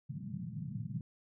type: band-pass noise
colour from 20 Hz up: white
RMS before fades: -41 dBFS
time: 0.09-1.01 s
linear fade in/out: 2 ms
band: 110 to 190 Hz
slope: 48 dB/octave
effects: none